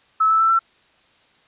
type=tone with pitch steps; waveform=sine; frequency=1300 / 1314.3 / 1328.9 / 1343.5 Hz; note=E6 / E6 / E6 / E6; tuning=-24 / -6 / +14 / +33 cents; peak=-13 dBFS; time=0.2-0.592 s; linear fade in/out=10 ms; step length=98 ms; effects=white hiss -57 dBFS RMS until 1.47 s + resampled to 8000 Hz